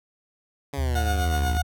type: linear sweep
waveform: 10% pulse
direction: down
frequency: 142.6 to 51.91 Hz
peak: -22 dBFS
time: 0.73-1.58 s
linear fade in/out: 5 ms
type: tone with pitch glide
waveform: sine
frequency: 75.5 to 76.29 Hz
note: D2 to D#2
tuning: +48 to -34 cents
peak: -22 dBFS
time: 0.77-1.63 s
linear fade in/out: 20 ms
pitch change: +18 cents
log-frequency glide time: 1.28-1.4 s
type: tone with tremolo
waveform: 30% pulse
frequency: 725 Hz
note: F#5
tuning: 35 cents flat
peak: -22 dBFS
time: 0.95-1.62 s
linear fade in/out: 5 ms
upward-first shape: triangle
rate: 8.1 Hz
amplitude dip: 65%
effects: none